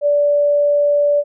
sine tone, 581 Hz, D5, 19 cents flat, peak -11 dBFS, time 0.01-1.24 s, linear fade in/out 50 ms, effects none

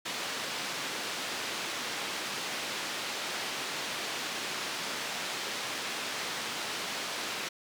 white band-pass noise, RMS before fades -36 dBFS, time 0.05-7.49 s, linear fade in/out 10 ms, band 190 to 4300 Hz, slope 12 dB/octave, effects none

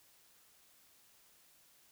silence, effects white hiss -66 dBFS RMS until 1.91 s

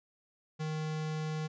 square tone, 155.56 Hz, D#3, in tune, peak -34 dBFS, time 0.59-1.48 s, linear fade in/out 20 ms, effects resampled to 16000 Hz

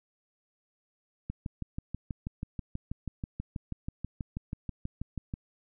click train, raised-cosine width 5 ms, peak -22 dBFS, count 26, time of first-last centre 1.3-5.339 s, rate 6.19 Hz, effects none

